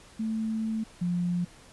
sine tone pair in turn, 220.9 / 175.95 Hz, A3 / F3, +7 / +13 cents, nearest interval major third, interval 394 cents, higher first, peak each -27 / -25 dBFS, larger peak second, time 0.19-0.84 / 1.01-1.45 s, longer first, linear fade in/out 10 ms, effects pink hiss -53 dBFS RMS until 1.72 s + resampled to 24000 Hz

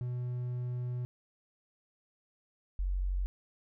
triangle / sine tone pair in turn, 123.47 / 46.25 Hz, B2 / F#1, 0 / 0 cents, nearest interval octave + perfect fourth, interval 1700 cents, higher first, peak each -31 / -29 dBFS, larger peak second, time 0.01-1.05 / 2.79-3.26 s, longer first, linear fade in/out 0 ms, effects none

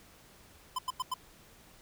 square tone bursts, 1021 Hz, C6, 43 cents flat, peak -31 dBFS, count 4, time 0.76-1.141 s, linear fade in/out 5 ms, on 27 ms, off 91 ms, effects pink hiss -58 dBFS RMS until 1.81 s

